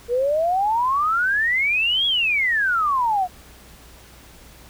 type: exponential two-way sweep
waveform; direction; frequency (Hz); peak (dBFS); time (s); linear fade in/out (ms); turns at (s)
sine; up then down; 466.2 to 3370 to 704; -17; 0.08-3.28; 50; 2.06
effects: added 60 Hz sine -49 dBFS peak until 4.69 s + pink hiss -47 dBFS RMS until 4.69 s